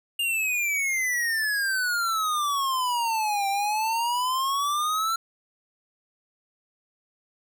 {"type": "exponential two-way sweep", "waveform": "square", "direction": "down then up", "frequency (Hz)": [2830, 783, 1355], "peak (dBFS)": -24, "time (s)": [0.19, 5.16], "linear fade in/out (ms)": 5, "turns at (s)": 3.48, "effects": []}